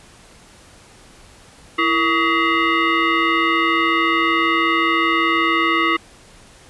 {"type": "tone with frequency modulation", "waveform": "sine", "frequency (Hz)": 466.7, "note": "A#4", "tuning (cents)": 2, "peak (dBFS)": -14, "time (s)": [1.78, 5.97], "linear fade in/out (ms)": 10, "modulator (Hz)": 799, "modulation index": 2.7, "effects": ["pink hiss -46 dBFS RMS until 6.69 s", "resampled to 24000 Hz"]}